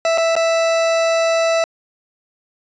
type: tone with dropouts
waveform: 40% pulse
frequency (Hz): 659.3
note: E5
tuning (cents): 0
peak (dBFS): -13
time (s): 0.05-1.64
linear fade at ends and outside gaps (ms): 1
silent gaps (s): 0.176-0.181 / 0.354-0.364
effects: resampled to 16000 Hz